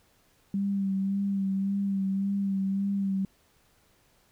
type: tone with vibrato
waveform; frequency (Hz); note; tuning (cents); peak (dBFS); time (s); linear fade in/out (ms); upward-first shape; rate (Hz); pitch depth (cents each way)
sine; 196; G3; 0; -25; 0.54-3.25; 2; sine; 1.8; 29
effects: pink hiss -65 dBFS RMS until 4.31 s